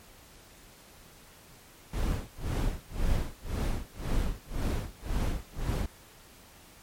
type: noise with tremolo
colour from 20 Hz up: brown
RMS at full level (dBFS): -27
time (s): 1.93-5.86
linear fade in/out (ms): 5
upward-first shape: sine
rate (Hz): 1.9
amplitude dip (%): 100
effects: pink hiss -54 dBFS RMS until 6.82 s + MP3 64 kbps